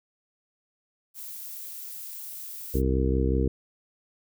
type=noise; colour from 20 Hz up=violet; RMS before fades=-39 dBFS; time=1.14-2.82 s; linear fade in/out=50 ms
type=harmonic tone; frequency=65.4 Hz; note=C2; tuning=in tune; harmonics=1 / 2 / 3 / 4 / 5 / 6 / 7; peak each=-24 / -30 / -33 / -31 / -32 / -32 / -31 dBFS; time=2.74-3.48 s; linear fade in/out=5 ms
effects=none